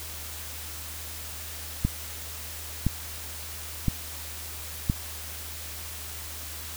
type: click train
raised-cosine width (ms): 5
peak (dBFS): -10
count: 4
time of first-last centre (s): 1.85-4.899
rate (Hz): 0.984
effects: added 78 Hz sine -42 dBFS peak until 6.76 s + white hiss -39 dBFS RMS until 6.76 s